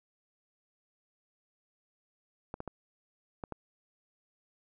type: clicks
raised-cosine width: 1 ms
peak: -24 dBFS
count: 5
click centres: 2.541 / 2.604 / 2.677 / 3.438 / 3.523 s
effects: none